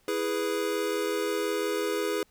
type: chord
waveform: square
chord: E major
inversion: none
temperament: equal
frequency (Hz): 329.6 / 415.3 / 493.9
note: E4 / G#4 / B4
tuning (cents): 0 / 0 / 0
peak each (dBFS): -34 / -30 / -33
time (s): 0.08-2.23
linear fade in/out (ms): 2
effects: pink hiss -65 dBFS RMS until 2.3 s